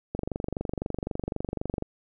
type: click train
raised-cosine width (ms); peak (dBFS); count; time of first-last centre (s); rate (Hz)
2; -16; 41; 0.15-1.824; 23.9
effects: none